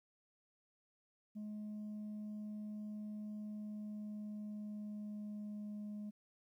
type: tone with pitch glide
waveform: sine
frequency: 211 to 208.7 Hz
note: G#3 to G#3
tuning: +28 to +9 cents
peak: -40 dBFS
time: 1.35-6.11 s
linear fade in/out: 20 ms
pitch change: -19 cents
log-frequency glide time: 3.48-5.71 s
effects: tanh soft clip ceiling -42 dBFS + 13-bit